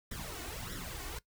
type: noise with flanger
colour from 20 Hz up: pink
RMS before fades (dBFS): -42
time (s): 0.11-1.19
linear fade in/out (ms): 5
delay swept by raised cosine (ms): 0.55 to 2.75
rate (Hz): 1.6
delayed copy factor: +0.75
effects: noise-tail reverb RT60 0.1 s tail -19 dB re dry